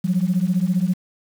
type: beating tone pair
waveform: sine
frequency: 174.61 / 189.61 Hz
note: F3 / F#3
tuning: 0 / +43 cents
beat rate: 15 Hz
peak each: -19 dBFS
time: 0.04-0.94 s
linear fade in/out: 10 ms
effects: tanh soft clip ceiling -10 dBFS + 7-bit